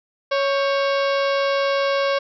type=harmonic tone with a mistuned harmonic; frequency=554.4 Hz; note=C#5; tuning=in tune; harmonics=1 / 2 / 3 / 4 / 5 / 6 / 7 / 8 / 9 / 10; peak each=-19 / -25 / -29 / -31 / -33 / -35 / -36 / -37 / -38 / -39 dBFS; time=0.31-2.19 s; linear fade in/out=10 ms; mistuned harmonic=3; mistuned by=-82 cents; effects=none